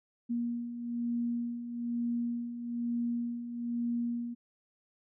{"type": "beating tone pair", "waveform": "sine", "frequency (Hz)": [236.4, 237.5], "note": ["A#3", "A#3"], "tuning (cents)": [24, 33], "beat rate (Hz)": 1.1, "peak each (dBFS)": [-39, -32], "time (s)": [0.29, 4.35], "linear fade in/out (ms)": 20, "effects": []}